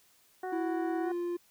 harmonic tone, 370 Hz, F#4, in tune, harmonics 1 / 2 / 3 / 4 / 5, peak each -37 / -37 / -49 / -47 / -50 dBFS, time 0.43-1.12 s, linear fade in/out 5 ms
triangle tone with pitch glide, 332.2 to 348.5 Hz, E4 to F4, +13 to -4 cents, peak -29 dBFS, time 0.52-1.37 s, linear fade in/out 10 ms, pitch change +83 cents, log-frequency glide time 1.02-1.1 s
effects white hiss -65 dBFS RMS until 1.5 s

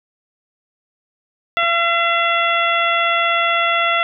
harmonic tone, 679 Hz, F5, 49 cents flat, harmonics 1 / 2 / 3 / 4 / 5, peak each -21 / -18 / -20 / -22 / -24 dBFS, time 1.57-4.03 s, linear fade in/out 0 ms
clicks, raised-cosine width 0.5 ms, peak -20 dBFS, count 2, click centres 1.628 / 1.637 s
effects none

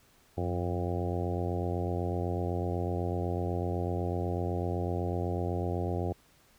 harmonic tone with a mistuned harmonic, 88 Hz, F2, 14 cents sharp, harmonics 1 / 2 / 3 / 4 / 5 / 6 / 7 / 8 / 9, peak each -32 / -38 / -40 / -37 / -39 / -41 / -43 / -41 / -43 dBFS, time 0.37-6.13 s, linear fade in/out 10 ms, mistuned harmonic 1, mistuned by +72 cents, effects pink hiss -63 dBFS RMS until 6.58 s

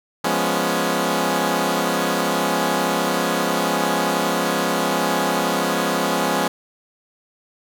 10% pulse chord, C# dominant seventh, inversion first, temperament equal, 174.61 / 207.7 / 246.9 / 277.2 Hz, E#3 / G#3 / B3 / C#4, 0 / 0 / 0 / 0 cents, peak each -16 dBFS, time 0.24-6.48 s, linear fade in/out 5 ms, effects none

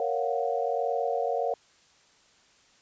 sine chord, Gb major seventh, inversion first, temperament equal, 466.2 / 554.4 / 698.5 / 740 Hz, Bb4 / Db5 / F5 / Gb5, 0 / 0 / 0 / 0 cents, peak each -30 / -31 / -31 / -32 dBFS, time 0-1.54 s, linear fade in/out 2 ms, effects white hiss -61 dBFS RMS until 2.81 s + resampled to 16000 Hz

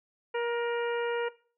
harmonic tone with a mistuned harmonic, 473 Hz, A#4, 25 cents sharp, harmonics 1 / 2 / 3 / 4 / 5 / 6, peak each -29 / -35 / -39 / -41 / -43 / -45 dBFS, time 0.34-1.29 s, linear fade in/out 10 ms, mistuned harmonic 4, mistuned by -20 cents, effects noise-tail reverb RT60 0.4 s tail -19 dB re dry

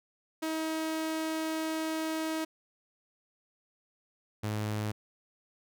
sawtooth tone pair in turn, 318.2 / 106.39 Hz, D#4 / G#2, +39 / +42 cents, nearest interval octave + perfect fifth, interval 1897 cents, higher first, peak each -27 dBFS, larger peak neither, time 0.42-2.45 / 4.43-4.92 s, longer first, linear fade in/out 10 ms, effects none

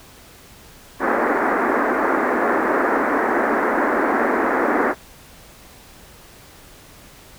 pink band-pass noise, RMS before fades -19 dBFS, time 0.99-4.95 s, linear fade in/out 50 ms, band 240 to 1900 Hz, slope 48 dB/octave, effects pink hiss -45 dBFS RMS until 7.38 s

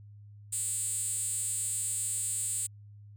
5% pulse tone with high-pass filter, 292.4 Hz, D4, 7 cents flat, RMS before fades -33 dBFS, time 0.52-2.67 s, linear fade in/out 10 ms, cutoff 8200 Hz, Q 5.1, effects added 103 Hz sine -48 dBFS peak until 3.16 s

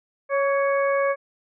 harmonic tone with a mistuned harmonic, 554.4 Hz, C#5, in tune, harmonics 1 / 2 / 3 / 4, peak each -20 / -26 / -30 / -32 dBFS, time 0.29-1.16 s, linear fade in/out 50 ms, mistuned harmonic 2, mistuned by +29 cents, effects none

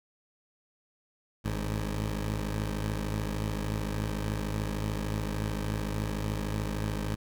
15% pulse tone pair together, 53.51 / 103.5 Hz, A1 / G#2, -48 / -5 cents, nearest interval major seventh, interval 1143 cents, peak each -25 / -29 dBFS, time 1.44-7.16 s, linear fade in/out 20 ms, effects none

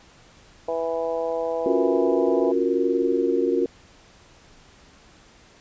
harmonic tone, 164.81 Hz, E3, in tune, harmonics 2 / 3 / 4 / 5 / 6, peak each -37 / -25 / -28 / -34 / -37 dBFS, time 0.68-2.52 s, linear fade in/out 5 ms
sine chord, Gb major seventh, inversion second, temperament equal, 277.2 / 349.2 / 370 / 466.2 Hz, Db4 / F4 / Gb4 / Bb4, 0 / 0 / 0 / 0 cents, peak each -26 / -24 / -24 / -24 dBFS, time 1.66-3.66 s, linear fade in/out 2 ms
effects pink hiss -52 dBFS RMS until 5.6 s + resampled to 16000 Hz

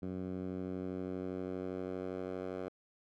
10% pulse tone with band-pass filter sweep, 92.5 Hz, F#2, in tune, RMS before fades -40 dBFS, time 0.02-2.69 s, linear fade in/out 10 ms, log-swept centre 200 to 550 Hz, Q 0.98, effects none

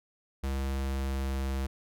square tone with pitch glide, 67.5 to 67.03 Hz, C#2 to C2, -45 to +42 cents, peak -30 dBFS, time 0.43-1.67 s, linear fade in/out 10 ms, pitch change -13 cents, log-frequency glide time 0.63-1.43 s, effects none

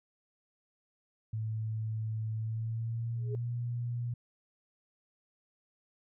sine tone with pitch glide, 110 to 119.96 Hz, A2 to B2, 0 to -50 cents, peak -32 dBFS, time 1.33-4.14 s, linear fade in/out 5 ms, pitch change +150 cents, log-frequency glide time 2.34-3.52 s
sine tone with exponential growth, 415.1 Hz, G#4, 1 cent flat, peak -34 dBFS, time 3.15-3.35 s, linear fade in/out 0 ms, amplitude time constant 43 ms
effects none

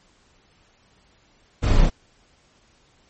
brown noise with echo, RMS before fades -18 dBFS, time 1.62-1.87 s, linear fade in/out 20 ms, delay 33 ms, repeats 1, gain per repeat -2 dB, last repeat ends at 1.903 s, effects pink hiss -59 dBFS RMS until 3.09 s + MP3 32 kbps

